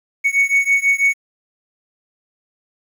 triangle beating tone pair, 2221 / 2227.1 Hz, C#7 / C#7, +3 / +8 cents, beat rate 6.1 Hz, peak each -14 / -15 dBFS, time 0.24-1.14 s, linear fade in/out 20 ms, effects 8-bit

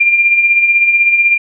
sine tone with tremolo, 2390 Hz, D7, 30 cents sharp, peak -5 dBFS, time 0-1.38 s, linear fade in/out 10 ms, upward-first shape sine, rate 16 Hz, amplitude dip 50%, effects none

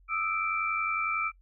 sine tone cluster, 1229 / 1320 / 2341 Hz, D#6 / E6 / D7, -22 / +2 / -6 cents, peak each -36 / -30 / -31 dBFS, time 0.08-1.32 s, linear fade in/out 50 ms, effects noise-tail reverb RT60 0.1 s tail -24 dB re dry + added 45 Hz sine -56 dBFS peak until 1.41 s

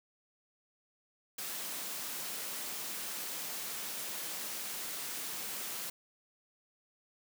white high-pass noise, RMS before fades -40 dBFS, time 1.38-5.9 s, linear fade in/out 5 ms, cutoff 150 Hz, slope 24 dB/octave, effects none

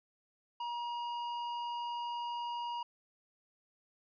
sine tone with tanh clipping, 952 Hz, A#5, 36 cents sharp, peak -38 dBFS, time 0.6-2.83 s, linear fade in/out 5 ms, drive 13 dB, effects resampled to 11025 Hz

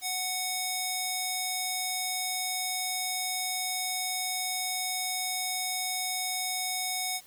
square tone with band-pass filter, 740 Hz, F#5, in tune, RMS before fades -32 dBFS, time 0.01-7.21 s, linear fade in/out 50 ms, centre 9700 Hz, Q 0.52, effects white hiss -55 dBFS RMS until 7.26 s

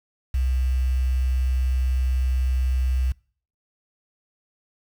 sine tone with quantisation, 64 Hz, C2, 38 cents flat, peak -19 dBFS, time 0.34-3.12 s, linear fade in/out 5 ms, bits 7, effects noise-tail reverb RT60 0.5 s tail -25 dB re dry

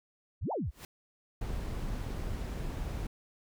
sine exponential two-way sweep, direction up then down, 51.91 to 960 to 51.91 Hz, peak -31 dBFS, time 0.41-0.71 s, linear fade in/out 20 ms, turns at 0.52 s
pink noise with exponential growth, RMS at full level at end -42 dBFS, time 0.67-0.85 s, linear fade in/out 1 ms, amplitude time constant 39 ms
brown noise, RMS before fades -36 dBFS, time 1.41-3.07 s, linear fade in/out 5 ms
effects none

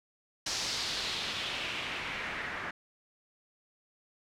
white noise with low-pass filter sweep, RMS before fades -36 dBFS, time 0.46-2.71 s, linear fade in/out 5 ms, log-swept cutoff 5500 to 1700 Hz, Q 2.1, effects none

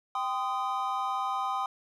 triangle chord, C minor, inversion second, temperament equal with one note detuned, 784 / 1026.7 / 1244.5 Hz, G5 / C6 / Eb6, 0 / -33 / 0 cents, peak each -31 dBFS, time 0.15-1.66 s, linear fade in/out 2 ms, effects none

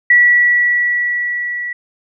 sine tone with level ramp, 1943 Hz, B6, 29 cents flat, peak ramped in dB -5 to -20 dBFS, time 0.1-1.73 s, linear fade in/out 5 ms, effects none

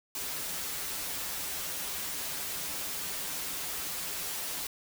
white noise with comb filter, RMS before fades -36 dBFS, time 0.15-4.67 s, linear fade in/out 2 ms, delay 8.7 ms, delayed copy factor -0.65, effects none

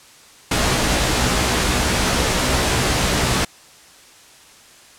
pink noise with comb filter, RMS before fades -18 dBFS, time 0.51-3.45 s, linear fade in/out 5 ms, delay 16 ms, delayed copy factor +0.6, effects white hiss -46 dBFS RMS until 4.98 s + low-pass 9000 Hz 12 dB/octave

